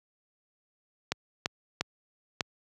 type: clicks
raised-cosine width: 0.2 ms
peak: -10 dBFS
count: 4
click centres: 1.12 / 1.459 / 1.81 / 2.408 s
effects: high-pass 80 Hz 12 dB/octave